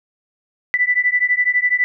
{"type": "beating tone pair", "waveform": "sine", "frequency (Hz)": [1975.5, 1987.5], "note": ["B6", "B6"], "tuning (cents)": [0, 10], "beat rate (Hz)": 12, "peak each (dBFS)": -17, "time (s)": [0.74, 1.84], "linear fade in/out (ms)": 0, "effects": []}